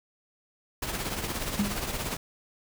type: noise with tremolo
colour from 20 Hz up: pink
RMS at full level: -30 dBFS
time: 0.82-2.17 s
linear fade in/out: 5 ms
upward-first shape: triangle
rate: 17 Hz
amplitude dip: 60%
type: tone with exponential decay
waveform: sine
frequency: 203.7 Hz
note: G#3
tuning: 33 cents flat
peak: -20 dBFS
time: 1.59-1.84 s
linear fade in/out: 5 ms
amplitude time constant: 54 ms
effects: none